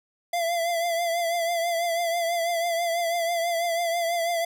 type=tone with vibrato; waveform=square; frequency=680 Hz; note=F5; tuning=46 cents flat; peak=-24 dBFS; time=0.33-4.45 s; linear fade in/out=5 ms; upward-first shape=triangle; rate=6.1 Hz; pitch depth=57 cents each way; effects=none